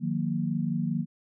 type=chord; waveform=sine; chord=D# minor; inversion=none; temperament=equal with one note detuned; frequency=155.56 / 180.56 / 233.1 Hz; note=D#3 / F#3 / A#3; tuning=0 / -42 / 0 cents; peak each=-30 dBFS; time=0-1.06 s; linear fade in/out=50 ms; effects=none